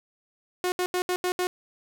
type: tone bursts at uneven times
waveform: sawtooth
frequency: 362.1 Hz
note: F#4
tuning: 37 cents flat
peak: -20 dBFS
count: 6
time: 0.64-0.72 / 0.79-0.86 / 0.94-1.02 / 1.09-1.16 / 1.24-1.32 / 1.39-1.47 s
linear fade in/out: 0 ms
effects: none